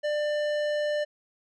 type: tone with tanh clipping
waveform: sine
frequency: 595 Hz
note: D5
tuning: 22 cents sharp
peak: -27 dBFS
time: 0.03-1.05 s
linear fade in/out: 20 ms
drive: 15 dB
effects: none